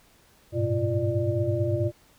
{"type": "tone cluster", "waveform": "sine", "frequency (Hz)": [98.1, 107.2, 122.7, 344.5, 595], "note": ["G2", "A2", "B2", "F4", "D5"], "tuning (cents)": [2, -45, -11, -24, 22], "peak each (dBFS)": -29, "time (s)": [0.52, 1.92], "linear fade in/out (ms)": 50, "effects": ["pink hiss -59 dBFS RMS until 2.18 s"]}